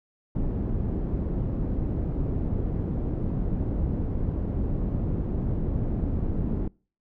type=low-pass noise; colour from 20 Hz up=pink; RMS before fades=-27 dBFS; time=0.35-6.68 s; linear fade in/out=5 ms; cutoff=290 Hz; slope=12 dB/octave; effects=noise-tail reverb RT60 0.4 s tail -26 dB re dry